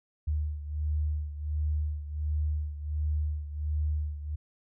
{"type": "beating tone pair", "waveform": "sine", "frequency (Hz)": [75.2, 76.6], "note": ["D2", "D#2"], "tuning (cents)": [42, -27], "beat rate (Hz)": 1.4, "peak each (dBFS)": [-29, -34], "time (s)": [0.27, 4.36], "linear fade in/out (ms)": 10, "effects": []}